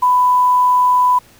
sine tone with quantisation, 996 Hz, B5, 14 cents sharp, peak -9 dBFS, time 0.02-1.19 s, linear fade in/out 10 ms, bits 6, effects pink hiss -47 dBFS RMS until 1.39 s

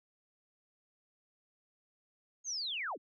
sine linear sweep, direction down, 6645 to 157.3 Hz, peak -35 dBFS, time 2.44-2.98 s, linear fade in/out 50 ms, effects none

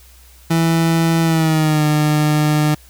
30% pulse tone with pitch glide, 164.81 to 151.13 Hz, E3 to D3, 0 to +50 cents, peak -10 dBFS, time 0.5-2.75 s, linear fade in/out 10 ms, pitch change -150 cents, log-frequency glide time 1.23-1.84 s, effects added 62 Hz sine -44 dBFS peak until 2.89 s + white hiss -48 dBFS RMS until 2.89 s

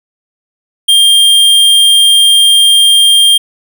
square tone, 3200 Hz, G7, 35 cents sharp, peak -4 dBFS, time 0.88-3.38 s, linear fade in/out 10 ms, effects none

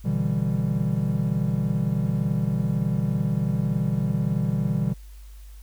triangle chord, E minor seventh, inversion second, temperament equal, 123.47 / 146.83 / 164.81 / 196 Hz, B2 / D3 / E3 / G3, 0 / 0 / 0 / 0 cents, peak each -25 dBFS, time 0.04-4.94 s, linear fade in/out 20 ms, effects added 50 Hz sine -40 dBFS peak until 5.62 s + white hiss -57 dBFS RMS until 5.62 s

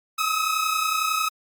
sawtooth tone pair together, 1261 / 1292 Hz, D#6 / E6, +23 / -35 cents, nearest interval unison, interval 42 cents, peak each -21 dBFS, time 0.18-1.29 s, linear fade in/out 10 ms, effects Opus 48 kbps

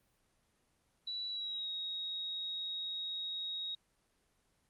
sine tone with pitch glide, 3939 to 3776 Hz, B7 to A#7, -5 to +22 cents, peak -37 dBFS, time 1.07-3.75 s, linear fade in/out 5 ms, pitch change -73 cents, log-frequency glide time 1.29-1.69 s, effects pink hiss -75 dBFS RMS until 4.69 s + Opus 24 kbps

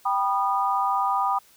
sine chord, G augmented, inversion none, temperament just, 784 / 980 / 1225 Hz, G5 / B5 / D#6, 0 / -14 / -27 cents, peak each -25 dBFS, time 0.05-1.39 s, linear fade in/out 10 ms, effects white hiss -56 dBFS RMS until 1.56 s

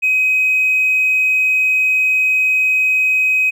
sine tone with hard clipping, 2526 Hz, D#7, 26 cents sharp, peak -12 dBFS, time 0.02-3.51 s, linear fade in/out 20 ms, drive 1 dB, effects none

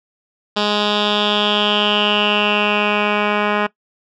10% pulse tone with low-pass filter sweep, 208 Hz, G#3, 3 cents sharp, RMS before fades -17 dBFS, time 0.56-3.67 s, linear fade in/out 10 ms, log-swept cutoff 4100 to 2100 Hz, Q 6, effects noise-tail reverb RT60 0.1 s tail -19 dB re dry

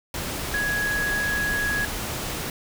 sine tone in noise, 1667 Hz, G#6, 6 cents sharp, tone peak -23 dBFS, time 0.54-1.85 s, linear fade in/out 2 ms, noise pink, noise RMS -30 dBFS, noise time 0.14-2.5 s, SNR +4 dB, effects none

